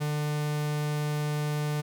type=tone; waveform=45% pulse; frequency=149.1 Hz; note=D3; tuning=27 cents sharp; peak=-27 dBFS; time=0-1.82 s; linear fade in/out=20 ms; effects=none